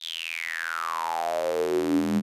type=tone with high-pass filter sweep; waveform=square; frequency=41.2 Hz; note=E1; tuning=in tune; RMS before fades=-27 dBFS; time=0-2.22 s; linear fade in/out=50 ms; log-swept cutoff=3700 to 200 Hz; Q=9.9; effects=resampled to 32000 Hz